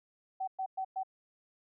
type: tone bursts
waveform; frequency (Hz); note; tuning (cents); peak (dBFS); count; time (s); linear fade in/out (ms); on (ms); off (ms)
sine; 761; F#5; +48; -32; 4; 0.4-1.034; 10; 76; 110
effects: none